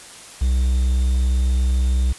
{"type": "tone with quantisation", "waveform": "triangle", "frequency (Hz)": 63.4, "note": "B1", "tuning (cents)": 46, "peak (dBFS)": -13, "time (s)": [0.41, 2.13], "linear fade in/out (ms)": 10, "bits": 7, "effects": ["white hiss -40 dBFS RMS until 2.18 s", "resampled to 24000 Hz"]}